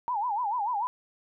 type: tone with vibrato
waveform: sine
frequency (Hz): 899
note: A5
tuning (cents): +37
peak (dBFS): -26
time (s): 0.08-0.87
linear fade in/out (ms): 0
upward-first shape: sine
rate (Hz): 6.8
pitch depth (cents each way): 200
effects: none